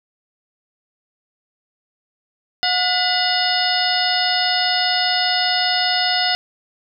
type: harmonic tone with a mistuned harmonic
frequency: 725 Hz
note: F#5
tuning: 35 cents flat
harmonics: 1 / 2 / 3 / 4 / 5 / 6 / 7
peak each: -22 / -25 / -26 / -24 / -25 / -24 / -22 dBFS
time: 2.63-6.35 s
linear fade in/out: 0 ms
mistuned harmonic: 3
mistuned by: -140 cents
effects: none